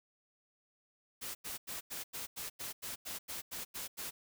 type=noise bursts; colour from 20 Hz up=white; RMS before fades=-42 dBFS; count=13; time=1.21-4.11 s; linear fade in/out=20 ms; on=140 ms; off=90 ms; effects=none